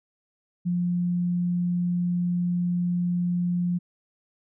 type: tone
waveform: sine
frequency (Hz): 176.2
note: F3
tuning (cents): +16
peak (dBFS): -22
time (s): 0.65-3.79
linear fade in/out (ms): 20
effects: none